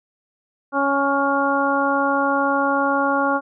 harmonic tone with a mistuned harmonic, 277.9 Hz, C#4, 4 cents sharp, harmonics 1 / 2 / 3 / 4 / 5, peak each -23 / -23 / -23 / -23 / -23 dBFS, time 0.72-3.41 s, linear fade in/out 50 ms, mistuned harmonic 5, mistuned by +18 cents, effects none

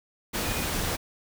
sine tone in noise, 2465 Hz, D#7, 17 cents flat, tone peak -39 dBFS, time 0.44-0.66 s, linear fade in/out 20 ms, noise pink, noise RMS -29 dBFS, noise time 0.33-0.97 s, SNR -13 dB, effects none

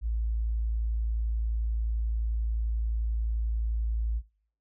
sine tone, 55.7 Hz, A1, 22 cents sharp, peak -26 dBFS, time 0.01-4.22 s, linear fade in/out 50 ms, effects noise-tail reverb RT60 0.5 s tail -21 dB re dry

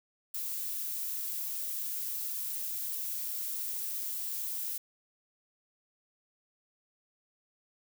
violet noise, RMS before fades -36 dBFS, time 0.34-4.78 s, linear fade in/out 5 ms, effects none

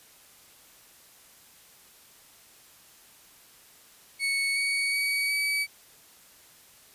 35% pulse tone with pitch steps, 2216 / 2238 / 2260 / 2282 Hz, C#7 / C#7 / C#7 / C#7, -1 / +16 / +33 / +50 cents, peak -23 dBFS, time 4.19-5.67 s, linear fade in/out 50 ms, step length 370 ms, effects white hiss -55 dBFS RMS until 6.94 s + resampled to 32000 Hz

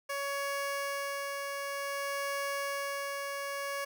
15% pulse tone with tremolo, 560 Hz, C#5, 18 cents sharp, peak -26 dBFS, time 0.09-3.85 s, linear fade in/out 10 ms, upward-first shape sine, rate 0.54 Hz, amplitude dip 30%, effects none

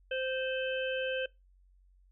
harmonic tone with a mistuned harmonic, 521 Hz, C5, 7 cents flat, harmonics 1 / 3 / 5 / 6, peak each -33 / -38 / -40 / -41 dBFS, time 0.11-1.26 s, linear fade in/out 5 ms, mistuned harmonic 6, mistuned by -28 cents, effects noise-tail reverb RT60 0.2 s tail -21 dB re dry + added 46 Hz sine -60 dBFS peak until 2.11 s

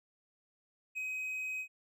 triangle tone with ADSR envelope, 2526 Hz, D#7, 26 cents sharp, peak -32 dBFS, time 0.95-1.68 s, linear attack 29 ms, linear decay 4 ms, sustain -2 dB, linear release 80 ms, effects none

